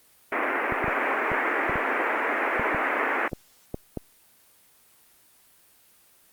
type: band-pass noise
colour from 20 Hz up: white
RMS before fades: -26 dBFS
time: 0.32-3.28 s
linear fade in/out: 2 ms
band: 260 to 2200 Hz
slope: 48 dB/octave
type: clicks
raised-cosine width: 2 ms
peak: -16 dBFS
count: 11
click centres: 0.723 / 0.843 / 0.881 / 1.317 / 1.696 / 1.757 / 2.596 / 2.747 / 3.332 / 3.744 / 3.973 s
effects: white hiss -58 dBFS RMS until 6.32 s + Opus 32 kbps